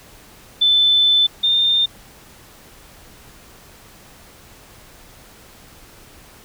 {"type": "tone pair in turn", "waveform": "sine", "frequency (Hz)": [3520, 3617], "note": ["A7", "A7"], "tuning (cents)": [0, 47], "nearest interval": "unison", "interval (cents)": 47, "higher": "second", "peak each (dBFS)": [-11, -13], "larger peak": "first", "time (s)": [[0.61, 1.27], [1.43, 1.86]], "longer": "first", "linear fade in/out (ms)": 10, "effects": ["pink hiss -45 dBFS RMS until 6.44 s"]}